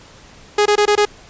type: tone bursts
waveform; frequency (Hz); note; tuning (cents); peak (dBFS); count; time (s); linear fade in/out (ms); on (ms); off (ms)
sawtooth; 415.3; G#4; 0; -7; 5; 0.58-1.053; 5; 77; 22
effects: pink hiss -43 dBFS RMS until 1.29 s + resampled to 16000 Hz